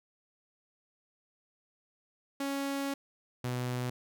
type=tone pair in turn; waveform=sawtooth; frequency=277.2 / 124.45 Hz; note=C#4 / B2; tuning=0 / +14 cents; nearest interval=octave + major second; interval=1386 cents; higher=first; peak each=-28 dBFS; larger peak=neither; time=2.4-2.94 / 3.44-3.9 s; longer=first; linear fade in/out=5 ms; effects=none